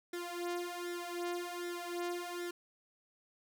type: tone with flanger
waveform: sawtooth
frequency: 350 Hz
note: F4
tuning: 4 cents sharp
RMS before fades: -40 dBFS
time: 0.13-2.51 s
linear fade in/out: 5 ms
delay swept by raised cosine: 0.54 to 2.84 ms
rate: 1.3 Hz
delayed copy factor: +0.85
effects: none